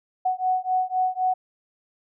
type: beating tone pair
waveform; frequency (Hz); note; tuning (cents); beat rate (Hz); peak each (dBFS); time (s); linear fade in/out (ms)
sine; 740 / 743.9; F#5 / F#5; 0 / +9; 3.9; -24; 0.25-1.34; 10
effects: none